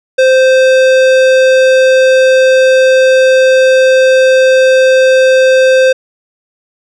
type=tone with tanh clipping; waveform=sine; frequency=521 Hz; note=C5; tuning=7 cents flat; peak=-6 dBFS; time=0.18-5.93 s; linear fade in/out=10 ms; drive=18 dB; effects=none